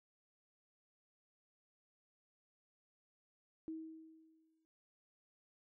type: tone with exponential decay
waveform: sine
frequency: 320 Hz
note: D#4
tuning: 49 cents sharp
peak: -40 dBFS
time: 3.68-4.65 s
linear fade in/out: 0 ms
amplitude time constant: 210 ms
effects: none